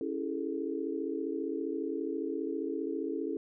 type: chord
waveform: sine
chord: A major seventh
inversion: first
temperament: equal with one note detuned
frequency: 277.2 / 329.6 / 405.1 / 440 Hz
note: C#4 / E4 / G#4 / A4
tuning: 0 / 0 / -43 / 0 cents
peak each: -37 / -36 / -39 / -38 dBFS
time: 0.01-3.37 s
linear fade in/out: 2 ms
effects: none